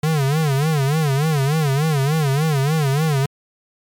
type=tone with vibrato; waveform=square; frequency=146.83 Hz; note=D3; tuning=in tune; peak=-16 dBFS; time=0.03-3.26 s; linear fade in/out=5 ms; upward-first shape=sine; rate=3.4 Hz; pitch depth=160 cents each way; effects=MP3 96 kbps